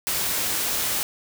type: noise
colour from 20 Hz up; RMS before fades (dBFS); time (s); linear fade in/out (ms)
white; -25; 0.07-1.03; 0
effects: none